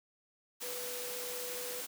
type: tone in noise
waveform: sine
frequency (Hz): 493.9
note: B4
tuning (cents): 0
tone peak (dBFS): -43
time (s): 0.62-1.82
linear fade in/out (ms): 20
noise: white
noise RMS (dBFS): -41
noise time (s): 0.6-1.87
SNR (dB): -5
effects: high-pass 200 Hz 12 dB/octave